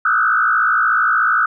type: tone with frequency modulation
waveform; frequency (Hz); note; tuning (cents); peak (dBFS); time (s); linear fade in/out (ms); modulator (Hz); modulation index
sine; 1387; F6; -12; -12; 0.05-1.46; 5; 56.7; 2.7
effects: none